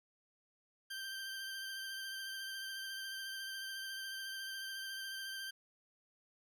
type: tone with vibrato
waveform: 20% pulse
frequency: 1568 Hz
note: G6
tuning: in tune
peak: -37 dBFS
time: 0.9-5.51 s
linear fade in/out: 10 ms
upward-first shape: triangle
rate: 14 Hz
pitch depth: 24 cents each way
effects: none